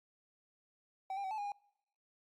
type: tone with pitch steps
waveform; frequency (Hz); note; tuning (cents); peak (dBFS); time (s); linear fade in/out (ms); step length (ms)
triangle; 767 / 799 / 762 / 868 / 818 / 813; G5 / G5 / G5 / A5 / G#5 / G#5; -38 / +33 / -49 / -24 / -26 / -37; -35; 1.1-1.52; 2; 70
effects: noise-tail reverb RT60 0.8 s tail -26 dB re dry + Opus 48 kbps